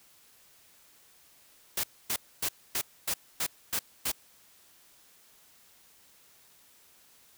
white noise bursts, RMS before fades -30 dBFS, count 8, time 1.77-4.118 s, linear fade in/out 5 ms, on 66 ms, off 260 ms, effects white hiss -60 dBFS RMS until 7.37 s

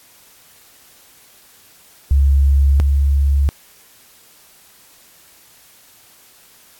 sine tone pair in turn, 69.3 / 69.9 Hz, C#2 / C#2, 0 / +15 cents, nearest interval unison, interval 15 cents, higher second, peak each -9 / -11 dBFS, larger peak first, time 2.11-2.8 / 2.8-3.49 s, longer neither, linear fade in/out 0 ms, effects white hiss -48 dBFS RMS until 6.79 s + AAC 64 kbps

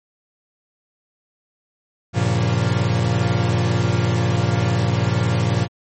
45% pulse chord, G half-diminished seventh, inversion none, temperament equal with one note detuned, 96.2 / 116.54 / 138.59 / 174.61 Hz, G2 / Bb2 / Db3 / F3, -32 / 0 / 0 / 0 cents, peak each -23 / -19 / -25 / -24 dBFS, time 2.13-5.68 s, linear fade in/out 50 ms, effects MP3 32 kbps

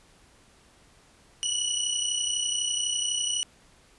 20% pulse tone pair together, 2928 / 2960 Hz, F#7 / F#7, -19 / 0 cents, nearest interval unison, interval 19 cents, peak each -23 / -24 dBFS, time 1.43-3.43 s, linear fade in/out 0 ms, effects pink hiss -58 dBFS RMS until 3.98 s + resampled to 24000 Hz

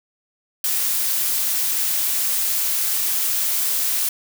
blue noise, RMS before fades -21 dBFS, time 0.64-4.09 s, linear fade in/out 2 ms, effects none

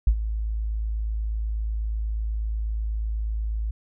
sine tone with ADSR envelope, 54.1 Hz, A1, 29 cents flat, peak -12 dBFS, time 0.07-3.71 s, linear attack 4 ms, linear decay 69 ms, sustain -12 dB, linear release 6 ms, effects none

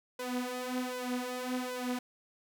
sawtooth tone with flanger, 250.6 Hz, B3, 25 cents sharp, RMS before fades -36 dBFS, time 0.19-1.99 s, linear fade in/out 5 ms, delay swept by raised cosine 2 to 6.4 ms, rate 1.3 Hz, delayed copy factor +0.75, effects none

